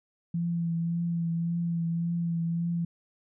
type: tone with vibrato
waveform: sine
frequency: 168.8 Hz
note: E3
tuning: 41 cents sharp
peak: -26 dBFS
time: 0.34-2.85 s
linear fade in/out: 5 ms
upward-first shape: triangle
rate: 1.8 Hz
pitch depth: 26 cents each way
effects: none